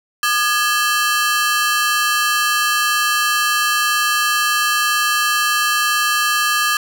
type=ring-modulated tone; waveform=sawtooth; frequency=1443 Hz; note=F#6; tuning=44 cents flat; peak=-8 dBFS; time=0.23-6.77 s; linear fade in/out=2 ms; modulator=231 Hz; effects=none